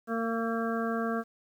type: harmonic tone with a mistuned harmonic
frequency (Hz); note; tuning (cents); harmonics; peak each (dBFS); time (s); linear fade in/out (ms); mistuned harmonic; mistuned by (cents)
228.4; A#3; -35; 1 / 2 / 3 / 5 / 6 / 7; -31 / -34 / -36 / -38 / -39 / -39; 0.07-1.24; 50; 6; -29
effects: 10-bit